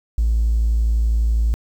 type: tone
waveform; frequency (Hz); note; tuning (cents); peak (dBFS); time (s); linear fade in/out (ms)
triangle; 56; A1; +31; -11; 0.18-1.54; 0
effects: tanh soft clip ceiling -11 dBFS + 8-bit